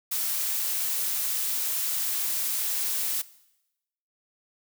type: noise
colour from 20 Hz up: blue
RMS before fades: -28 dBFS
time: 0.11-3.22 s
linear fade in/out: 10 ms
effects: noise-tail reverb RT60 0.9 s tail -19 dB re dry